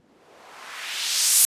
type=noise with low-pass filter sweep; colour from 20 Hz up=violet; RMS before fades=-25 dBFS; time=0-1.45 s; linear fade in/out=0 ms; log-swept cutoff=210 to 11000 Hz; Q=1.2; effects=resampled to 32000 Hz